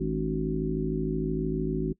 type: harmonic tone with a mistuned harmonic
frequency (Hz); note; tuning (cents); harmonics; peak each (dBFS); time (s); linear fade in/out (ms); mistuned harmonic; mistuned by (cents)
53.2; G#1; +42; 1 / 3 / 4 / 5 / 6 / 7; -34 / -31 / -35 / -33 / -37 / -31; 0-1.93; 10; 6; -80
effects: noise-tail reverb RT60 0.1 s tail -21 dB re dry

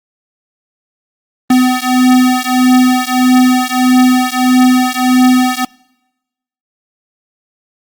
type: beating tone pair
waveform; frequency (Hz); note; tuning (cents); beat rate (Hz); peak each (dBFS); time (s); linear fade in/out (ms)
square; 252.6 / 254.2; B3 / C4; +39 / -50; 1.6; -11; 1.5-5.65; 5
effects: noise-tail reverb RT60 1.0 s tail -26 dB re dry + Opus 32 kbps

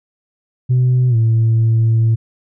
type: tone with pitch glide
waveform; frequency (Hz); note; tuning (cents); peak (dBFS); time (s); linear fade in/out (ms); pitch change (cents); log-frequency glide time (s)
sine; 126.2 to 113.08; B2 to A2; +38 to +48; -8; 0.69-2.16; 20; -190; 1.09-1.16
effects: tanh soft clip ceiling -8 dBFS

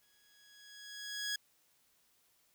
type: tone with exponential growth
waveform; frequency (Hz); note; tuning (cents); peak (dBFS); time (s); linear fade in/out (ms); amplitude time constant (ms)
15% pulse; 1665; G#6; +4; -27; 0.02-1.36; 5; 290
effects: white hiss -72 dBFS RMS until 2.54 s

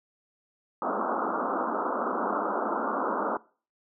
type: band-pass noise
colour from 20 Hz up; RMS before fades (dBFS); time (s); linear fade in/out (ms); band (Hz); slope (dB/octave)
white; -29; 0.82-3.37; 2; 200 to 1400; 96
effects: noise-tail reverb RT60 0.4 s tail -22 dB re dry

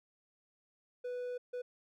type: tone bursts at uneven times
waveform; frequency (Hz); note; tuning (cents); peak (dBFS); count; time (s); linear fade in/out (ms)
triangle; 493.9; B4; 0; -35; 2; 1.04-1.38 / 1.53-1.62; 10
effects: none

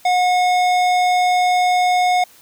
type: tone with tanh clipping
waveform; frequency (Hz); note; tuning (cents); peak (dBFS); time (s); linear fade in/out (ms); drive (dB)
sine; 725; F#5; -35; -15; 0.05-2.24; 5; 17
effects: white hiss -48 dBFS RMS until 2.41 s

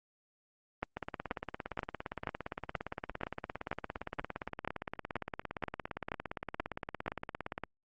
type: two click trains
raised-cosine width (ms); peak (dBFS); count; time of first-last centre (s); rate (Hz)
0.5; -22 / -18; 117 / 14; 0.97-7.637 / 0.83-7.08; 17.4 / 2.08
effects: Opus 24 kbps

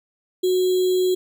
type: tone with sample-and-hold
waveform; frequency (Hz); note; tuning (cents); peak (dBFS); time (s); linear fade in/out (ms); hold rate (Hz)
sine; 367.8; F#4; -10; -16; 0.43-1.15; 10; 3675
effects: none

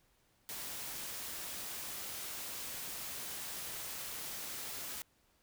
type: noise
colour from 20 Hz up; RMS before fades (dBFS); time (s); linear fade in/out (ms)
white; -43; 0.49-5.02; 0
effects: pink hiss -72 dBFS RMS until 5.42 s

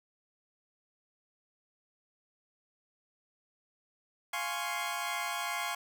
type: chord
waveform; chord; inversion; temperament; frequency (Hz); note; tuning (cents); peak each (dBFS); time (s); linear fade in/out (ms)
20% pulse; Db major seventh; first; equal; 698.5 / 830.6 / 1046.5 / 1108.7; F5 / Ab5 / C6 / Db6; 0 / 0 / 0 / 0; -34; 4.33-5.75; 5
effects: none

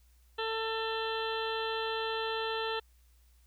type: harmonic tone with a mistuned harmonic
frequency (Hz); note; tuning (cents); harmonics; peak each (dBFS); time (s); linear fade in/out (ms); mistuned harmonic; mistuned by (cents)
446.3; A4; +25; 1 / 2 / 3 / 4 / 6 / 7 / 8 / 9; -35 / -38 / -40 / -41 / -43 / -43 / -44 / -45; 0.38-2.8; 10; 8; -52
effects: added 60 Hz sine -60 dBFS peak until 3.46 s + white hiss -71 dBFS RMS until 3.46 s

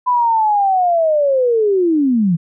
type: linear sweep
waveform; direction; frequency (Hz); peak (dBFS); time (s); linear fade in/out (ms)
sine; down; 1005 to 157.7; -11; 0.06-2.37; 20
effects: none

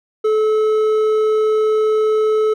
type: tone with hard clipping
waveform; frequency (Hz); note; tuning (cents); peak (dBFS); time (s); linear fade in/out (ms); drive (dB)
triangle; 432.5; A4; -30; -14; 0.24-2.54; 10; 9
effects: none

